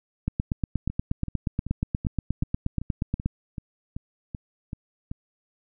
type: two click trains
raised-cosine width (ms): 5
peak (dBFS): -12 / -20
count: 26 / 12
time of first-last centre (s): 0.28-3.26 / 0.9-5.115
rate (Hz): 8.39 / 2.61
effects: none